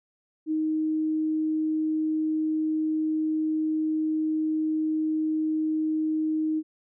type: tone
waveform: sine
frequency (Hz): 312.5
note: D#4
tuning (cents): +8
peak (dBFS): -23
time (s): 0.46-6.63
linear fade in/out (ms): 50
effects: none